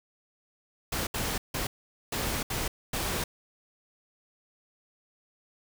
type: noise bursts at uneven times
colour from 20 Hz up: pink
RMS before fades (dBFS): -31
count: 6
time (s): 0.92-1.07 / 1.14-1.38 / 1.54-1.67 / 2.12-2.43 / 2.5-2.68 / 2.93-3.24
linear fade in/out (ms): 5
effects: none